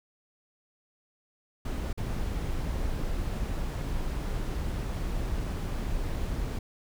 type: noise with dropouts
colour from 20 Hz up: brown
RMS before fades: -31 dBFS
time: 1.65-6.59 s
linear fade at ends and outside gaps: 5 ms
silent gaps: 1.93-1.975 s
effects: none